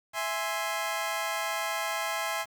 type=chord; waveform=20% pulse; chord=E augmented; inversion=none; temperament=equal; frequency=659.3 / 830.6 / 1046.5 Hz; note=E5 / G#5 / B#5; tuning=0 / 0 / 0 cents; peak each=-29 dBFS; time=0.13-2.46 s; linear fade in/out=50 ms; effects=9-bit